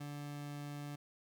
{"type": "tone", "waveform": "30% pulse", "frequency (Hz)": 145.2, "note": "D3", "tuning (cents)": -19, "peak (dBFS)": -40, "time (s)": [0, 0.96], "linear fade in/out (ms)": 10, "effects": []}